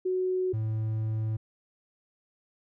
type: tone pair in turn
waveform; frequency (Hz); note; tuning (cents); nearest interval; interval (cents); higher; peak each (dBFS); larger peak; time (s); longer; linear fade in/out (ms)
sine / triangle; 370 / 109.69; F#4 / A2; 0 / -5; octave + major sixth; 2105; first; -25; neither; 0.05-0.53 / 0.53-1.37; second; 10
effects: none